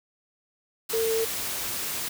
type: tone in noise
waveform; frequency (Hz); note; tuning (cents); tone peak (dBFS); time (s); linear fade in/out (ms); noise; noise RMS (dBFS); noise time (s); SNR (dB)
sine; 449.4; A4; +37; -23; 0.93-1.25; 10; white; -31; 0.89-2.09; +5
effects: none